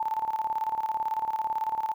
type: tone with tremolo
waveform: sine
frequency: 880 Hz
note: A5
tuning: in tune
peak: -24 dBFS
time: 0-1.94 s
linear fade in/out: 5 ms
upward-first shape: square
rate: 18 Hz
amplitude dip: 70%
effects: 11-bit